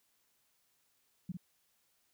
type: tone with echo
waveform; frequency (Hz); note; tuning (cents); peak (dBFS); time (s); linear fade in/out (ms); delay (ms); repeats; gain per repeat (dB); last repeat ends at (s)
sine; 178.9; F3; +42; -35; 1.29-1.32; 5; 51; 1; -4; 1.371
effects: white hiss -75 dBFS RMS until 2.13 s